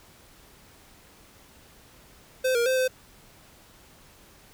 square tone with pitch steps, 516 / 471.7 / 519 / 514 Hz, C5 / A#4 / C5 / C5, -24 / +20 / -14 / -31 cents, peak -22 dBFS, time 2.44-2.88 s, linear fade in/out 10 ms, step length 110 ms, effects pink hiss -54 dBFS RMS until 4.53 s

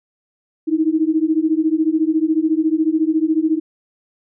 sine beating tone pair, 309.6 / 323.6 Hz, D#4 / E4, -9 / -32 cents, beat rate 14 Hz, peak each -17 dBFS, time 0.67-3.6 s, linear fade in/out 20 ms, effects none

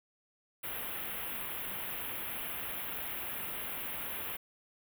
white band-stop noise, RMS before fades -39 dBFS, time 0.63-4.37 s, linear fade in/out 10 ms, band 3300 to 11000 Hz, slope 48 dB/octave, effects none

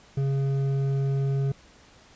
sine tone with hard clipping, 137.1 Hz, C#3, 19 cents flat, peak -24 dBFS, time 0.17-1.52 s, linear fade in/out 5 ms, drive 7 dB, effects pink hiss -54 dBFS RMS until 2.15 s + resampled to 16000 Hz

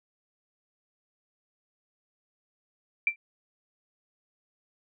sine tone with exponential decay, 2349 Hz, D7, in tune, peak -17 dBFS, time 3.07-3.16 s, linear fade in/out 2 ms, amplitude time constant 19 ms, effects none

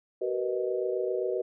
sine chord, B major seventh, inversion second, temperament equal with one note detuned, 379.1 / 466.2 / 493.9 / 622.3 Hz, F#4 / A#4 / B4 / D#5, +42 / 0 / 0 / 0 cents, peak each -30 / -35 / -32 / -35 dBFS, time 0.21-1.42 s, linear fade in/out 10 ms, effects none

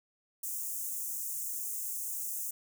white high-pass noise, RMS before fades -37 dBFS, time 0.43-2.51 s, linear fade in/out 5 ms, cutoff 6400 Hz, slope 48 dB/octave, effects none

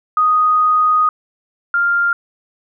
sine tone pair in turn, 1244.5 / 1396.9 Hz, D#6 / F6, 0 / 0 cents, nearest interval major second, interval 200 cents, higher second, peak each -10 / -12 dBFS, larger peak first, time 0.17-1.09 / 1.74-2.13 s, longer first, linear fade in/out 2 ms, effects none

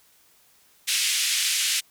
pink band-pass noise, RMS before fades -24 dBFS, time 0.87-1.81 s, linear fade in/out 20 ms, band 2300 to 11000 Hz, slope 24 dB/octave, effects white hiss -59 dBFS RMS until 1.9 s

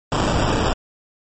pink noise with sample-and-hold, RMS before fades -19 dBFS, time 0.12-0.73 s, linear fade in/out 0 ms, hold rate 2100 Hz, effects MP3 32 kbps

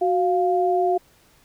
sine tone pair together, 368.9 / 700 Hz, F#4 / F5, -5 / +4 cents, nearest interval major seventh, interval 1109 cents, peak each -20 dBFS, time 0.01-0.98 s, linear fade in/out 10 ms, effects pink hiss -57 dBFS RMS until 1.44 s

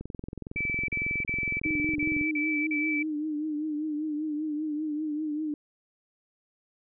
click train, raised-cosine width 3 ms, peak -24 dBFS, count 49, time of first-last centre 0.01-2.212 s, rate 21.8 Hz
sine tone bursts, 2313 Hz, D7, 27 cents flat, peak -27 dBFS, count 7, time 0.56-3.028 s, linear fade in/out 5 ms, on 320 ms, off 38 ms
sine tone with vibrato, 304.2 Hz, D#4, 39 cents flat, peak -28 dBFS, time 1.65-5.54 s, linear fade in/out 2 ms, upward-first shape triangle, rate 5.1 Hz, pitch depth 65 cents each way
effects none

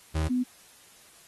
35% pulse / sine tone pair in turn, 78.8 / 250.2 Hz, D#2 / B3, +23 / +23 cents, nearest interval octave + minor sixth, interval 2000 cents, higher second, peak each -23 dBFS, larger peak neither, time 0.14-0.29 / 0.29-0.44 s, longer neither, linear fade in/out 20 ms, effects white hiss -55 dBFS RMS until 1.27 s + AAC 32 kbps

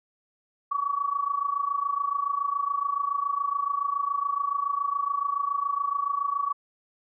sine tone with amplitude modulation, 1134 Hz, C#6, 39 cents sharp, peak -21 dBFS, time 0.71-6.53 s, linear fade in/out 10 ms, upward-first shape sine, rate 27.1 Hz, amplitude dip 80%, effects none

